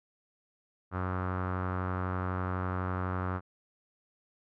sawtooth tone with low-pass filter, 92 Hz, F#2, 9 cents flat, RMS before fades -33 dBFS, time 0.91-3.41 s, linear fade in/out 50 ms, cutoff 1300 Hz, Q 4.1, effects none

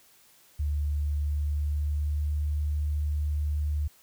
sine tone with pitch glide, 73.42 to 74.4 Hz, D2 to D2, 0 to +23 cents, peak -25 dBFS, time 0.59-3.88 s, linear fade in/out 10 ms, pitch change +23 cents, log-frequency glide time 1.2-2.34 s, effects white hiss -59 dBFS RMS until 4.02 s

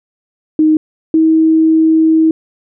sine tone pair in turn, 311.1 / 319.7 Hz, D#4 / D#4, 0 / +47 cents, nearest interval unison, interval 47 cents, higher second, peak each -6 dBFS, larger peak neither, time 0.59-0.77 / 1.14-2.31 s, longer second, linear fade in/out 2 ms, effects none

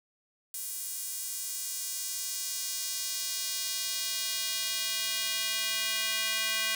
square tone with high-pass filter sweep, 220.3 Hz, A3, 2 cents sharp, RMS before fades -33 dBFS, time 0.54-6.75 s, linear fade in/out 2 ms, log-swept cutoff 9300 to 2300 Hz, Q 1.1, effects none

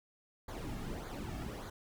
brown noise with flanger, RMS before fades -42 dBFS, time 0.48-1.7 s, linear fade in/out 5 ms, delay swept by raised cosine 0.36 to 2.06 ms, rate 1.7 Hz, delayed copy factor -0.7, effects none

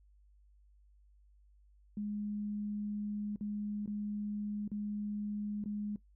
sine tone with dropouts, 207.7 Hz, G#3, in tune, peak -35 dBFS, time 1.97-5.96 s, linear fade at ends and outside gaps 2 ms, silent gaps 3.36-3.409 / 3.86-3.876 / 4.678-4.716 / 5.64-5.658 s, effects noise-tail reverb RT60 0.1 s tail -17 dB re dry + added 50 Hz sine -61 dBFS peak until 6.15 s

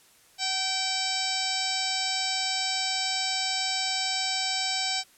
harmonic tone with a mistuned harmonic, 773 Hz, G5, 24 cents flat, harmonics 1 / 2 / 3 / 4 / 5 / 6 / 7 / 8 / 9 / 10, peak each -34 / -39 / -35 / -36 / -34 / -33 / -32 / -43 / -41 / -36 dBFS, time 0.38-5.04 s, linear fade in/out 50 ms, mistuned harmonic 1, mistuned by -37 cents, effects white hiss -58 dBFS RMS until 5.17 s + low-pass 12000 Hz 12 dB/octave

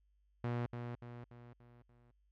sawtooth tone with echo, 120 Hz, B2, 49 cents flat, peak -31 dBFS, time 0.44-0.66 s, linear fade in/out 0 ms, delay 290 ms, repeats 5, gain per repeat -6 dB, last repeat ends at 2.11 s, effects added 50 Hz sine -70 dBFS peak until 2.31 s + low-pass 2000 Hz 12 dB/octave

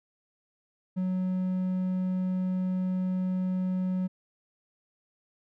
triangle tone, 184.8 Hz, F#3, 2 cents flat, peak -24 dBFS, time 0.96-4.08 s, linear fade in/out 20 ms, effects none

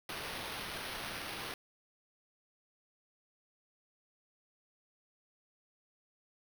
white noise with sample-and-hold, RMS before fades -42 dBFS, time 0.09-1.54 s, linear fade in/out 2 ms, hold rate 7350 Hz, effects none

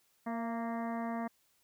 harmonic tone with a mistuned harmonic, 231.8 Hz, A#3, 10 cents flat, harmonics 1 / 2 / 3 / 4 / 5 / 6 / 7 / 8 / 9, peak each -36 / -48 / -40 / -45 / -46 / -57 / -54 / -51 / -56 dBFS, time 0.26-1.28 s, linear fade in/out 10 ms, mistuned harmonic 3, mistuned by -25 cents, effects white hiss -72 dBFS RMS until 1.63 s

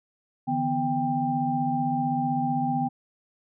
sine tone cluster, 147.5 / 163.2 / 248.7 / 791 Hz, D3 / E3 / B3 / G5, +8 / -17 / +12 / +15 cents, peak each -32 / -34 / -27 / -26 dBFS, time 0.47-2.89 s, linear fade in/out 20 ms, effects none

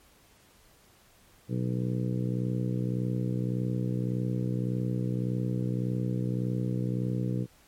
harmonic tone, 61.74 Hz, B1, in tune, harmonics 2 / 3 / 4 / 5 / 6 / 7 / 8, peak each -29 / -32 / -40 / -37 / -44 / -42 / -42 dBFS, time 1.48-7.47 s, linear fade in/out 50 ms, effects pink hiss -60 dBFS RMS until 7.67 s + MP3 64 kbps

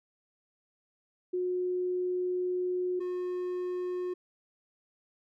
sine / triangle tone pair in turn, 362.5 / 361 Hz, F#4 / F#4, -35 / -43 cents, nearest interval unison, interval 8 cents, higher first, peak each -28 / -29 dBFS, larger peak first, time 1.33-3 / 3-4.14 s, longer first, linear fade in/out 10 ms, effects none

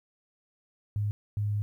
sine tone bursts at uneven times, 103.83 Hz, G#2, in tune, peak -26 dBFS, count 2, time 0.96-1.11 / 1.37-1.62 s, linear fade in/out 0 ms, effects 11-bit

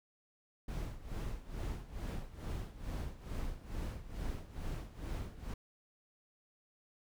brown noise with tremolo, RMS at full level -38 dBFS, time 0.68-5.54 s, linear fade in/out 5 ms, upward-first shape sine, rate 2.3 Hz, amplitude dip 80%, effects none

